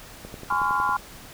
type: click train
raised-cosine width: 2 ms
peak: -24 dBFS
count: 8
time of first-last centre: 0.25-0.892 s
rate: 10.9 Hz
type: chord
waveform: sine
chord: Db major seventh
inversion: second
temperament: equal with one note detuned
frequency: 830.6 / 1026.2 / 1108.7 / 1396.9 Hz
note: Ab5 / C6 / Db6 / F6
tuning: 0 / -34 / 0 / 0 cents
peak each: -28 / -24 / -28 / -27 dBFS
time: 0.5-0.97 s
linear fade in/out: 5 ms
effects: pink hiss -44 dBFS RMS until 1.33 s